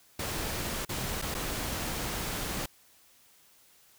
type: noise with dropouts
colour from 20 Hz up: pink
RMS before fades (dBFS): -34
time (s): 0.19-2.66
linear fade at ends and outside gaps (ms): 5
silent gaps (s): 0.851-0.891 / 1.217-1.221 / 1.344-1.348
effects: white hiss -61 dBFS RMS until 3.98 s